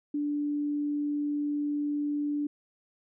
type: tone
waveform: sine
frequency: 292.5 Hz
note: D4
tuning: 7 cents flat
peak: -27 dBFS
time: 0.14-2.47 s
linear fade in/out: 5 ms
effects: none